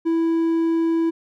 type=tone; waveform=triangle; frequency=329.6 Hz; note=E4; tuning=in tune; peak=-15 dBFS; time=0.05-1.11 s; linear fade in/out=20 ms; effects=none